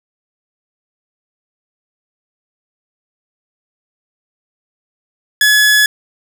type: tone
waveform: sawtooth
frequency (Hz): 1700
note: G#6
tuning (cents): +40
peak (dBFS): -4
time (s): 5.41-5.86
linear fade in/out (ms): 2
effects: 7-bit